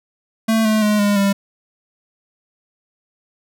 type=tone with pitch steps; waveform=square; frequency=222.9 / 216.6 / 210.4 / 204.4 / 198.58 Hz; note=A3 / A3 / G#3 / G#3 / G3; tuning=+23 / -27 / +23 / -27 / +23 cents; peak=-14 dBFS; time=0.48-1.33 s; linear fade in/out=10 ms; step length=170 ms; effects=none